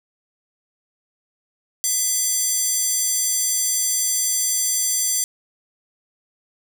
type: tone with high-pass filter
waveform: square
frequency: 672 Hz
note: E5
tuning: 33 cents sharp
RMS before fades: -21 dBFS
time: 1.84-5.24 s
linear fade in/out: 0 ms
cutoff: 7100 Hz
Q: 2.6
effects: none